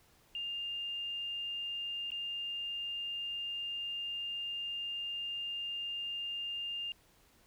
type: tone with dropouts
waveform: sine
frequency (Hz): 2806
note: F7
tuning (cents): +8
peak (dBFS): -36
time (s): 0.35-6.92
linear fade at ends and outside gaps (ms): 1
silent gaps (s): 2.105-2.118
effects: pink hiss -66 dBFS RMS until 7.46 s